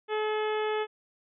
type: harmonic tone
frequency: 428.7 Hz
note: A4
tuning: 45 cents flat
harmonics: 1 / 2 / 3 / 4 / 5 / 6 / 7 / 8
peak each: -28 / -34 / -38 / -40 / -42 / -44 / -45 / -46 dBFS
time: 0.08-0.87 s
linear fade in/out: 50 ms
effects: none